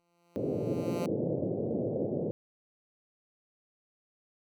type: tone with exponential growth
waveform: 10% pulse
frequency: 172.2 Hz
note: F3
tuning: 24 cents flat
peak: -27 dBFS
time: 0-1.06 s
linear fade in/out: 0 ms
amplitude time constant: 230 ms
type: band-pass noise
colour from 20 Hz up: white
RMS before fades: -32 dBFS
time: 0.36-2.31 s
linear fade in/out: 0 ms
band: 100 to 570 Hz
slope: 48 dB/octave
effects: none